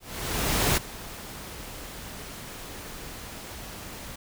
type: noise with ADSR envelope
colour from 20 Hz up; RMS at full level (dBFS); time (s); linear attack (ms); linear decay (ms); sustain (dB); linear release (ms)
pink; -22; 0-4.16; 770; 14; -18; 8
effects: none